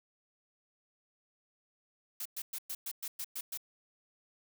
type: noise bursts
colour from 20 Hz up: blue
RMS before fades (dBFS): -39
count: 9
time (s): 2.2-3.575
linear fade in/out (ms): 5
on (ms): 55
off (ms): 110
effects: none